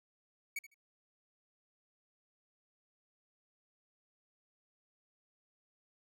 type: tone with echo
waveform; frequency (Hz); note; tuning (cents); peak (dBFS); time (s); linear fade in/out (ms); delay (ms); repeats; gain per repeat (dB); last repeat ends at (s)
45% pulse; 2251; C#7; +26; -36; 0.56-0.59; 5; 77; 2; -15; 0.744
effects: none